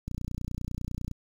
click train, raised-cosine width 5 ms, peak -21 dBFS, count 32, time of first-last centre 0.08-1.113 s, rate 30 Hz, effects 8-bit

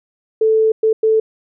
sine tone bursts at uneven times, 440 Hz, A4, in tune, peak -10 dBFS, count 3, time 0.41-0.72 / 0.83-0.93 / 1.03-1.2 s, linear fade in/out 5 ms, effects none

